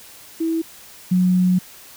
sine tone pair in turn, 326.5 / 182.34 Hz, E4 / F#3, -17 / -25 cents, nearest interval minor seventh, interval 1008 cents, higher first, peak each -18 / -13 dBFS, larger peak second, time 0.4-0.62 / 1.11-1.59 s, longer second, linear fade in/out 10 ms, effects white hiss -43 dBFS RMS until 1.96 s

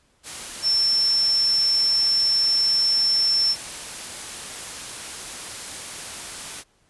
sine tone in noise, 5380 Hz, E8, 34 cents sharp, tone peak -17 dBFS, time 0.62-3.56 s, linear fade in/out 50 ms, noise white, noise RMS -34 dBFS, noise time 0.23-6.64 s, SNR +14 dB, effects pink hiss -63 dBFS RMS until 6.89 s + resampled to 24000 Hz

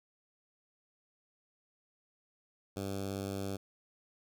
10% pulse tone with notch filter, 98 Hz, G2, in tune, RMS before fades -38 dBFS, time 2.76-3.57 s, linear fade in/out 10 ms, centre 1900 Hz, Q 0.93, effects none

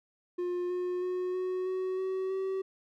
triangle tone with pitch steps, 355.6 / 359.9 / 364.3 / 368.8 / 373.3 / 377.8 / 382.4 Hz, F4 / F#4 / F#4 / F#4 / F#4 / F#4 / G4, +31 / -48 / -27 / -6 / +15 / +36 / -43 cents, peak -28 dBFS, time 0.38-2.62 s, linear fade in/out 10 ms, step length 320 ms, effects none

